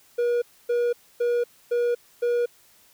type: tone bursts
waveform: triangle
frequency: 479.6 Hz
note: A#4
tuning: 49 cents sharp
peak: -18 dBFS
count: 5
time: 0.18-2.46 s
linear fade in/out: 10 ms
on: 240 ms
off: 270 ms
effects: white hiss -57 dBFS RMS until 2.93 s